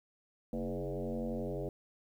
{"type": "tone with frequency modulation", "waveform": "sine", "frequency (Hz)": 136.4, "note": "C#3", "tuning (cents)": -28, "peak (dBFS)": -34, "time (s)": [0.53, 1.69], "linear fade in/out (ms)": 2, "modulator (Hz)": 91.4, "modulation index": 5.2, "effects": ["11-bit"]}